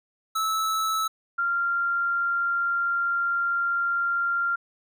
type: tone pair in turn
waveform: square / sine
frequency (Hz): 1307 / 1387.7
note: E6 / F6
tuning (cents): -15 / -11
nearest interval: minor second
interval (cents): 104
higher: second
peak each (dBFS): -24 / -22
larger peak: second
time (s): 0.35-1.08 / 1.38-4.56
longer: second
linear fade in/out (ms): 10
effects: none